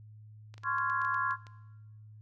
clicks, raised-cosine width 0.2 ms, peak -34 dBFS, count 10, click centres 0.541 / 0.58 / 0.635 / 0.784 / 0.899 / 1.017 / 1.049 / 1.144 / 1.309 / 1.468 s
sine chord, Db major seventh, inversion third, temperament just, 1039.4 / 1108.7 / 1385.9 / 1663.1 Hz, C6 / Db6 / F6 / Ab6, -12 / 0 / -14 / +2 cents, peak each -34 dBFS, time 0.63-1.37 s, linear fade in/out 50 ms
effects noise-tail reverb RT60 1.0 s tail -18 dB re dry + added 107 Hz sine -49 dBFS peak until 2.21 s

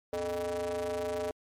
square ring-modulated tone, 89.2 Hz, F2, 37 cents sharp, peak -29 dBFS, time 0.13-1.31 s, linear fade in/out 0 ms, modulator 522 Hz, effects MP3 64 kbps

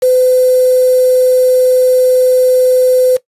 sine tone with quantisation, 507 Hz, B4, 45 cents sharp, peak -6 dBFS, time 0.02-3.17 s, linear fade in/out 10 ms, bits 4, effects noise-tail reverb RT60 0.1 s tail -17 dB re dry + resampled to 32000 Hz

